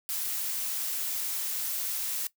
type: noise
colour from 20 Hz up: blue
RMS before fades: -32 dBFS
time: 0.09-2.27 s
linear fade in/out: 0 ms
effects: noise-tail reverb RT60 0.1 s tail -18 dB re dry